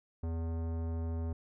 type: tone with tanh clipping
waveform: sine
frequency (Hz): 82.41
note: E2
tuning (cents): 0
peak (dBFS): -35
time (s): 0.23-1.33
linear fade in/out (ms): 5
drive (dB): 18
effects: none